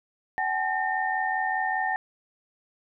sine tone cluster, 761 / 846 / 1819 Hz, F#5 / G#5 / A#6, +48 / +32 / -43 cents, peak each -28 / -30 / -28 dBFS, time 0.38-1.96 s, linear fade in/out 0 ms, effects none

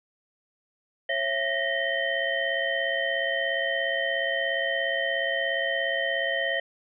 sine tone cluster, 545 / 666 / 1859 / 1936 / 3090 Hz, C#5 / E5 / A#6 / B6 / G7, -29 / +18 / -5 / -35 / -26 cents, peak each -31 / -31 / -28 / -33 / -33 dBFS, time 1.09-6.6 s, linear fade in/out 5 ms, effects none

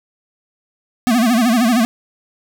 square tone with vibrato, 235.2 Hz, A#3, 16 cents sharp, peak -12 dBFS, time 1.07-1.85 s, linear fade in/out 0 ms, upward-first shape sine, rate 13 Hz, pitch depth 140 cents each way, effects 8-bit

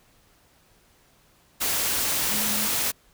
sine tone in noise, 210.9 Hz, G#3, 27 cents sharp, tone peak -33 dBFS, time 2.3-2.68 s, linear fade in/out 20 ms, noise white, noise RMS -25 dBFS, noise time 1.6-2.92 s, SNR -11 dB, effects pink hiss -60 dBFS RMS until 3.13 s

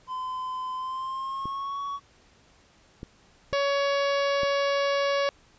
triangle tone with pitch glide, 1023 to 1122.1 Hz, C6 to C#6, -39 to +21 cents, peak -28 dBFS, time 0.07-2 s, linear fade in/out 50 ms, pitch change +160 cents, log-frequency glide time 0.74-1.81 s
clicks, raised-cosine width 3 ms, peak -24 dBFS, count 4, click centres 1.456 / 3.031 / 3.528 / 4.433 s
harmonic tone, 561 Hz, C#5, 21 cents sharp, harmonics 1 / 2 / 3 / 4 / 5 / 6 / 7 / 8 / 9 / 10, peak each -24 / -30 / -34 / -36 / -38 / -40 / -41 / -42 / -43 / -44 dBFS, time 3.53-5.29 s, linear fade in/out 0 ms
effects pink hiss -59 dBFS RMS until 5.58 s + resampled to 16000 Hz

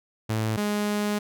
sawtooth tone pair in turn, 110 / 207.7 Hz, A2 / G#3, 0 / 0 cents, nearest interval major seventh, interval 1100 cents, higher second, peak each -20 dBFS, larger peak neither, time 0.29-0.57 / 0.57-1.19 s, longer second, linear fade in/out 10 ms, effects none

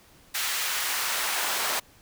pink noise with high-pass filter sweep, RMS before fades -28 dBFS, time 0.34-1.8 s, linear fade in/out 10 ms, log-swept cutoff 1700 to 700 Hz, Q 0.85, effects pink hiss -56 dBFS RMS until 2.01 s

